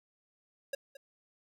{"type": "tone with echo", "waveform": "square", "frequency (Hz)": 551, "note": "C#5", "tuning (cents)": -11, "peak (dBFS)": -33, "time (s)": [0.73, 0.75], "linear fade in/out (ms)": 5, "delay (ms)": 220, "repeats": 1, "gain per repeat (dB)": -15, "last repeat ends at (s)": 0.97, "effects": []}